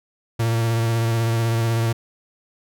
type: tone with vibrato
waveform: 45% pulse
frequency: 114.8 Hz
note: A#2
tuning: 26 cents flat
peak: -18 dBFS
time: 0.39-1.93 s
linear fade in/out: 10 ms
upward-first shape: sine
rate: 16 Hz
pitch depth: 26 cents each way
effects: none